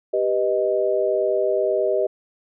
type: chord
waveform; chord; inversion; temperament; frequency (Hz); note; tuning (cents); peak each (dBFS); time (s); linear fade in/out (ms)
sine; G augmented; none; equal; 392 / 493.9 / 622.3; G4 / B4 / D#5; 0 / 0 / 0; -22 / -24 / -21; 0.13-2.07; 10
effects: none